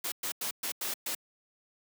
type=noise bursts at uneven times; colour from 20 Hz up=white; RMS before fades=-34 dBFS; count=6; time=0.04-0.12 / 0.23-0.32 / 0.41-0.51 / 0.63-0.72 / 0.81-0.94 / 1.06-1.15 s; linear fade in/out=5 ms; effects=high-pass 200 Hz 12 dB/octave